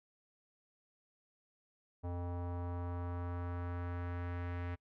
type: tone with low-pass filter sweep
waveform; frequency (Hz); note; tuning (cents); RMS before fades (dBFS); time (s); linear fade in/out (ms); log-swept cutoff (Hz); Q
square; 87.8; F2; +10; -40; 2.03-4.76; 20; 800 to 2000; 1.8
effects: noise-tail reverb RT60 0.1 s tail -25 dB re dry